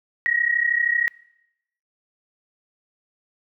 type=tone pair together; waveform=sine; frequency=1880.1 / 1913 Hz; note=A#6 / A#6; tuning=+14 / +44 cents; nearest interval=unison; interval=30 cents; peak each=-21 dBFS; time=0.26-1.08 s; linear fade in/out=0 ms; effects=noise-tail reverb RT60 0.9 s tail -26 dB re dry